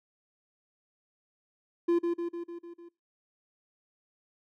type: tone with echo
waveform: triangle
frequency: 343.1 Hz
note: F4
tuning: 31 cents flat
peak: -20 dBFS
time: 1.88-1.99 s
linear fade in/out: 10 ms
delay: 150 ms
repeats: 6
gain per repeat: -4 dB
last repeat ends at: 2.89 s
effects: noise-tail reverb RT60 0.3 s tail -25 dB re dry